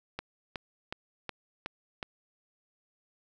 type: click train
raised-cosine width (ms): 0.3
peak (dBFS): -19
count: 6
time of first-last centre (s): 0.19-2.028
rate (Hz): 2.72
effects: none